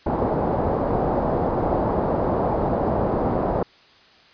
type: low-pass noise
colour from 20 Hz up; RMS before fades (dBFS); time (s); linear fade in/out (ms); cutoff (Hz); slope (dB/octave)
white; -22; 0.06-3.63; 5; 810; 24
effects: white hiss -52 dBFS RMS until 4.33 s + resampled to 11025 Hz